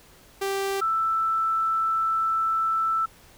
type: tone pair in turn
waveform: sawtooth / sine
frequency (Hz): 392 / 1323.9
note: G4 / E6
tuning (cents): 0 / +7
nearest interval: octave + major sixth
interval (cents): 2107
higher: second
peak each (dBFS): -21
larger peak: neither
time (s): 0.41-0.81 / 0.81-3.06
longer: second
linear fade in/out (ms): 10
effects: pink hiss -53 dBFS RMS until 3.37 s